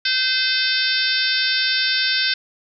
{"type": "harmonic tone with a mistuned harmonic", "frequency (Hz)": 515, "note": "C5", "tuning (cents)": -28, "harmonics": [3, 4, 5, 6, 7, 8, 9, 10], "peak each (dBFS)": [-23, -29, -27, -29, -24, -29, -23, -25], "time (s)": [0.05, 2.34], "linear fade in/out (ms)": 5, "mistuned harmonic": 10, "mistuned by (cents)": 42, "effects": []}